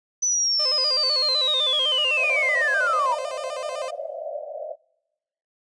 sine linear sweep, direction down, 6030 to 911 Hz, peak -19 dBFS, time 0.22-3.15 s, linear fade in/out 10 ms
30% pulse tone with vibrato, 560 Hz, C#5, 18 cents sharp, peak -27 dBFS, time 0.59-3.91 s, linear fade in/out 10 ms, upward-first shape square, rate 7.9 Hz, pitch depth 130 cents each way
pink band-pass noise, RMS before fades -33 dBFS, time 2.16-4.76 s, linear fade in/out 50 ms, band 550 to 680 Hz, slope 96 dB/octave
effects noise-tail reverb RT60 1.0 s tail -26 dB re dry + resampled to 22050 Hz

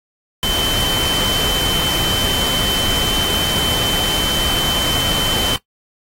sine tone in noise, 3073 Hz, G7, 35 cents flat, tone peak -18 dBFS, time 0.43-5.56 s, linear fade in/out 0 ms, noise pink, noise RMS -21 dBFS, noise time 0.43-5.56 s, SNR 0 dB, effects noise-tail reverb RT60 0.1 s tail -17 dB re dry + AAC 48 kbps

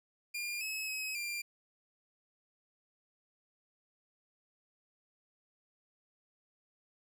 sawtooth tone with pitch steps, 2407 / 2576 / 2551 / 2383 Hz, D7 / E7 / D#7 / D7, +42 / -41 / +43 / +25 cents, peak -33 dBFS, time 0.34-1.42 s, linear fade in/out 10 ms, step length 270 ms, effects none

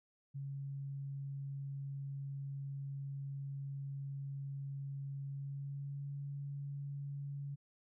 sine tone with pitch glide, 138.59 to 141.01 Hz, C#3 to C#3, 0 to +30 cents, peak -40 dBFS, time 0.34-7.56 s, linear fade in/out 20 ms, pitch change +30 cents, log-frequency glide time 5.24-6.11 s, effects none

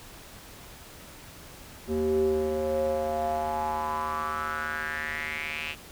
square tone with band-pass filter sweep, 77.1 Hz, D#2, 15 cents flat, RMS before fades -29 dBFS, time 1.87-5.76 s, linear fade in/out 50 ms, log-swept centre 320 to 2700 Hz, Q 5.8, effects pink hiss -47 dBFS RMS until 5.91 s

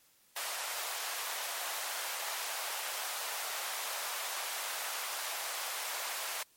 pink high-pass noise, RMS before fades -38 dBFS, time 0.36-6.43 s, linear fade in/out 5 ms, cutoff 650 Hz, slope 24 dB/octave, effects white hiss -66 dBFS RMS until 6.56 s + MP3 64 kbps

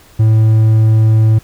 triangle tone with hard clipping, 110 Hz, A2, in tune, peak -7 dBFS, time 0.19-1.39 s, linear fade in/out 10 ms, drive 6 dB, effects pink hiss -44 dBFS RMS until 1.43 s

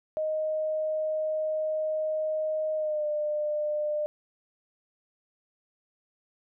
sine tone with pitch glide, 622.3 to 600.4 Hz, D#5 to D5, 0 to +38 cents, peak -26 dBFS, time 0.17-4.06 s, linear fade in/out 0 ms, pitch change -62 cents, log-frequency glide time 2.76-3.05 s, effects none

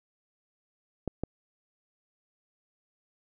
clicks, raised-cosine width 2 ms, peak -17 dBFS, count 2, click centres 1.077 / 1.236 s, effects none

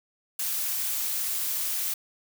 blue noise, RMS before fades -29 dBFS, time 0.39-1.94 s, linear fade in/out 5 ms, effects none

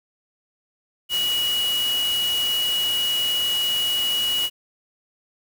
sine tone in noise, 2912 Hz, F#7, 28 cents flat, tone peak -20 dBFS, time 1.09-4.5 s, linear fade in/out 50 ms, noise white, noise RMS -31 dBFS, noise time 1.09-4.5 s, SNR +8 dB, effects none

